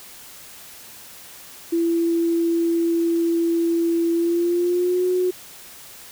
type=tone with pitch glide; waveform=sine; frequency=335.8 to 364.1 Hz; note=E4 to F#4; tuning=+32 to -28 cents; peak=-17 dBFS; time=1.72-5.31 s; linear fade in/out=10 ms; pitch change=+140 cents; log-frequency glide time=4.13-5.06 s; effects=white hiss -42 dBFS RMS until 6.11 s